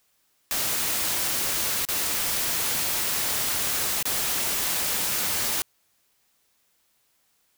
white noise with dropouts, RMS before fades -26 dBFS, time 0.51-5.62 s, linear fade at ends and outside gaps 0 ms, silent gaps 1.851-1.887 / 4.027-4.054 s, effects white hiss -68 dBFS RMS until 7.57 s

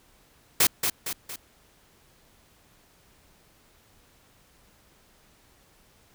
white noise with echo, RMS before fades -19 dBFS, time 0.6-0.67 s, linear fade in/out 5 ms, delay 230 ms, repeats 3, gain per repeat -6 dB, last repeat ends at 1.36 s, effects pink hiss -60 dBFS RMS until 6.14 s

